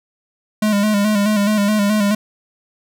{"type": "tone with vibrato", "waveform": "square", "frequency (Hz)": 207.7, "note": "G#3", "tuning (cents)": 0, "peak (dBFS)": -14, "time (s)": [0.62, 2.15], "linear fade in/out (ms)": 5, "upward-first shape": "square", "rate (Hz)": 4.7, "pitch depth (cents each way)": 47, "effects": []}